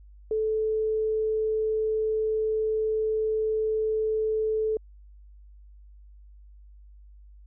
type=tone; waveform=sine; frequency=436.1 Hz; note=A4; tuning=15 cents flat; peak=-23 dBFS; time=0.31-4.77 s; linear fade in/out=2 ms; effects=added 50 Hz sine -47 dBFS peak until 7.46 s